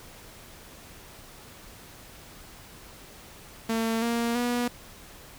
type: tone with pitch steps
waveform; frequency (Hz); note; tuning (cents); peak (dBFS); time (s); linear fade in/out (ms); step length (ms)
sawtooth; 225.9 / 234 / 242.4; A3 / A#3 / B3; +46 / +7 / -32; -21; 3.69-4.68; 5; 330
effects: pink hiss -48 dBFS RMS until 5.38 s